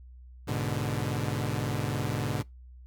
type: chord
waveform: sawtooth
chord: G# diminished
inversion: none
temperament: equal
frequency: 103.83 / 123.47 / 146.83 Hz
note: G#2 / B2 / D3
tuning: 0 / 0 / 0 cents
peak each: -29 dBFS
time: 0.47-2.43 s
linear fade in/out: 20 ms
effects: noise-tail reverb RT60 0.2 s tail -24 dB re dry + added 62 Hz sine -46 dBFS peak until 2.86 s